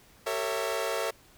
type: chord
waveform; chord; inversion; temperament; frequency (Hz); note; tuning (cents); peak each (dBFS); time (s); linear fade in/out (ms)
sawtooth; G diminished seventh; none; equal with one note detuned; 392 / 455 / 554.4 / 659.3; G4 / Bb4 / Db5 / Fb5; 0 / -42 / 0 / 0; -34 / -29 / -30 / -30; 0.26-1.11; 10
effects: pink hiss -58 dBFS RMS until 1.37 s